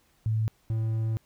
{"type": "tone pair in turn", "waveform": ["sine", "triangle"], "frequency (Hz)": [110, 111.41], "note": ["A2", "A2"], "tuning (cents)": [0, 22], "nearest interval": "unison", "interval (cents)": 22, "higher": "second", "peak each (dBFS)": -23, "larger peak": "neither", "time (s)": [[0.26, 0.48], [0.7, 1.17]], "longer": "second", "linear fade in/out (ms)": 0, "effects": ["pink hiss -66 dBFS RMS until 1.25 s"]}